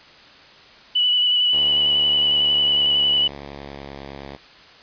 sine tone with vibrato, 2960 Hz, F#7, in tune, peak -15 dBFS, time 0.95-3.28 s, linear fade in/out 10 ms, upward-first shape square, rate 11 Hz, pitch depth 16 cents each way
5% pulse tone with pitch glide, 73.42 to 69.54 Hz, D2 to C#2, 0 to +6 cents, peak -23 dBFS, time 1.52-4.37 s, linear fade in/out 20 ms, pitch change -94 cents, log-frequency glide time 2.35-3.95 s
effects white hiss -46 dBFS RMS until 4.82 s + resampled to 11025 Hz

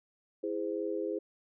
sine chord, E augmented, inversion none, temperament just, 329.6 / 412 / 515 Hz, E4 / G#4 / B#4, 0 / -14 / -28 cents, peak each -36 / -35 / -37 dBFS, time 0.43-1.19 s, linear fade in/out 10 ms, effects none

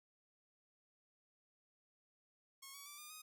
5% pulse tone with pitch steps, 1089 / 1126.8 / 1165.8 / 1206.2 / 1248 Hz, C#6 / C#6 / D6 / D6 / D#6, -31 / +28 / -13 / +46 / +5 cents, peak -40 dBFS, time 2.62-3.22 s, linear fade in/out 10 ms, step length 120 ms, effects none

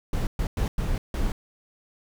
brown noise bursts at uneven times, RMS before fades -25 dBFS, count 5, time 0.13-0.27 / 0.39-0.47 / 0.57-0.68 / 0.78-0.98 / 1.14-1.32 s, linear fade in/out 2 ms, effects none

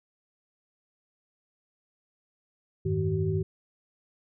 sine tone cluster, 88.6 / 102.3 / 157.8 / 380.2 Hz, F2 / G#2 / D#3 / F#4, +25 / -26 / +25 / +47 cents, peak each -34 / -29 / -29 / -30 dBFS, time 2.85-3.43 s, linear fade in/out 10 ms, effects none

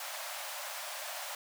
pink high-pass noise, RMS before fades -41 dBFS, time 0-1.35 s, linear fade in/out 2 ms, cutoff 560 Hz, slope 96 dB/octave, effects none

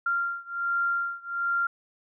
sine beating tone pair, 1387 / 1388.3 Hz, F6 / F6, -12 / -11 cents, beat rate 1.3 Hz, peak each -28 / -29 dBFS, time 0.06-1.67 s, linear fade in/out 5 ms, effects none

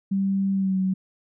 sine tone with pitch glide, 194.9 to 188.48 Hz, G3 to F#3, -10 to +32 cents, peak -20 dBFS, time 0.11-0.94 s, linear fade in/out 10 ms, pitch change -58 cents, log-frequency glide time 0.53-0.78 s, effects none

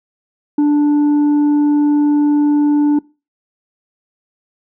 triangle tone with tanh clipping, 293.7 Hz, D4, in tune, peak -10 dBFS, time 0.58-2.99 s, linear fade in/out 5 ms, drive 8 dB, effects noise-tail reverb RT60 0.3 s tail -23 dB re dry

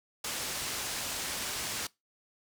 white low-pass noise, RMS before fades -36 dBFS, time 0.24-1.87 s, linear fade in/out 5 ms, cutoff 8700 Hz, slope 12 dB/octave, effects noise-tail reverb RT60 0.2 s tail -22 dB re dry

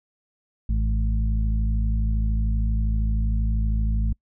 harmonic tone with a mistuned harmonic, 54.1 Hz, A1, 29 cents flat, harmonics 1 / 2 / 3 / 4, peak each -20 / -29 / -36 / -33 dBFS, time 0.69-4.13 s, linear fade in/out 5 ms, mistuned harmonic 2, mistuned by -21 cents, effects noise-tail reverb RT60 0.1 s tail -26 dB re dry

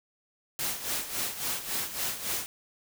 white noise with tremolo, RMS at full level -30 dBFS, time 0.59-2.46 s, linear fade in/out 0 ms, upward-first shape sine, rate 3.6 Hz, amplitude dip 70%, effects none

